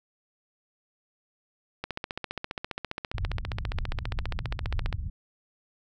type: click train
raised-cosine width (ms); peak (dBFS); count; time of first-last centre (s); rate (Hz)
0.3; -16; 47; 1.84-4.927; 14.9
type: low-pass noise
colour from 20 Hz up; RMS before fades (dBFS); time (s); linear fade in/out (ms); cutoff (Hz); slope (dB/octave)
pink; -32; 3.14-5.1; 10; 120; 24
effects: none